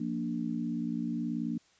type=chord; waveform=sine; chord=Bb major; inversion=second; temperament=equal; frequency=174.61 / 233.1 / 293.7 Hz; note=F3 / Bb3 / D4; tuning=0 / 0 / 0 cents; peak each=-37 / -33 / -36 dBFS; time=0-1.58 s; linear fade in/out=5 ms; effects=white hiss -65 dBFS RMS until 1.79 s + resampled to 16000 Hz